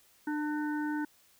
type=harmonic tone with a mistuned harmonic; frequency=299.5 Hz; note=D4; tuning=34 cents sharp; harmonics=1 / 3 / 5 / 6; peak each=-31 / -40 / -40 / -49 dBFS; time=0.27-1.05 s; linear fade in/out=5 ms; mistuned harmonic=6; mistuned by=+25 cents; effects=white hiss -64 dBFS RMS until 1.39 s